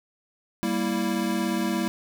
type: chord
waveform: square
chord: E diminished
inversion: first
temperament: equal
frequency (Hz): 196 / 233.1 / 329.6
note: G3 / Bb3 / E4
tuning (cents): 0 / 0 / 0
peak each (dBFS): -29 / -29 / -29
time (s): 0.63-1.88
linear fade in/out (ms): 0
effects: none